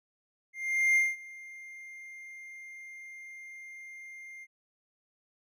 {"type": "tone with ADSR envelope", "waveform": "triangle", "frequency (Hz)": 2108, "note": "C7", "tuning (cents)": 12, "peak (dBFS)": -19, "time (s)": [0.53, 4.47], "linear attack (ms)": 430, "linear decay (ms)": 200, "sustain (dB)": -23, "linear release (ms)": 43, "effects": []}